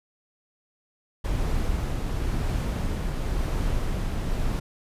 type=noise with tremolo; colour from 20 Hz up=brown; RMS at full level=-25 dBFS; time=1.24-4.6 s; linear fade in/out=10 ms; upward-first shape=triangle; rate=0.95 Hz; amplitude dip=25%; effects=resampled to 32000 Hz